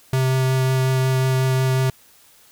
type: tone with vibrato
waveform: square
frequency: 130.81 Hz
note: C3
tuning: in tune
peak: -17 dBFS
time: 0.13-1.9 s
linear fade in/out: 2 ms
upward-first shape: triangle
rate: 5.5 Hz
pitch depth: 10 cents each way
effects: white hiss -52 dBFS RMS until 2.51 s